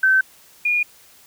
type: tone pair in turn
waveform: sine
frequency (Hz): 1540 / 2434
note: G6 / D#7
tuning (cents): -31 / -39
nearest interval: minor sixth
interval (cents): 792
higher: second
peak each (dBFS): -12 / -16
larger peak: first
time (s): 0.03-0.21 / 0.65-0.83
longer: neither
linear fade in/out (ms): 5
effects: white hiss -50 dBFS RMS until 1.26 s